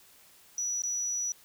sine tone with dropouts, 5880 Hz, F#8, 12 cents flat, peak -29 dBFS, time 0.58-1.32 s, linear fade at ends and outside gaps 1 ms, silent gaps 0.82-0.836 s, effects white hiss -58 dBFS RMS until 1.44 s

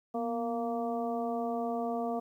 harmonic tone with a mistuned harmonic, 232 Hz, A#3, 8 cents flat, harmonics 1 / 2 / 3 / 4 / 5, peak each -35 / -36 / -34 / -47 / -44 dBFS, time 0.14-2.2 s, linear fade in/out 10 ms, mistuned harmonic 1, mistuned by +57 cents, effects 11-bit

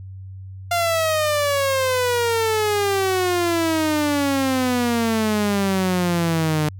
sawtooth exponential sweep, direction down, 698.5 to 150 Hz, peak -14 dBFS, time 0.71-6.69 s, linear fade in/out 5 ms, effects added 95 Hz sine -33 dBFS peak until 6.79 s

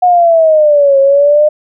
sine exponential two-way sweep, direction down then up, 730 to 543 to 609 Hz, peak -4 dBFS, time 0.02-1.49 s, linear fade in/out 10 ms, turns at 0.99 s, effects none

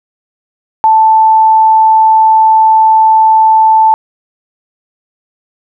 sine tone, 880 Hz, A5, in tune, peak -3 dBFS, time 0.84-3.94 s, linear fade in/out 0 ms, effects none

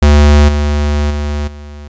square tone with level steps, 73.42 Hz, D2, in tune, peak -4 / -11 / -15 / -28 dBFS, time 0.02-1.88 s, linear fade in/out 5 ms, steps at 0.48 / 1.1 / 1.47 s, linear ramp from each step 10 ms, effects resampled to 16000 Hz

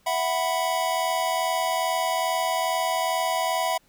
square chord, E suspended second, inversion none, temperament just, 659.3 / 741.7 / 988.9 Hz, E5 / F#5 / B5, 0 / +4 / +2 cents, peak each -28 dBFS, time 0.06-3.78 s, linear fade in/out 10 ms, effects pink hiss -62 dBFS RMS until 3.88 s

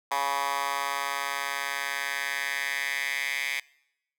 10% pulse tone with high-pass filter sweep, 140 Hz, C#3, 18 cents sharp, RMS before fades -30 dBFS, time 0.11-3.6 s, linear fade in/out 5 ms, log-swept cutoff 1000 to 2200 Hz, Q 3.3, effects noise-tail reverb RT60 0.8 s tail -23 dB re dry

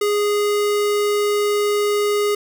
square tone, 413.4 Hz, G#4, 8 cents flat, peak -17 dBFS, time 0.01-2.35 s, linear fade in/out 5 ms, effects none

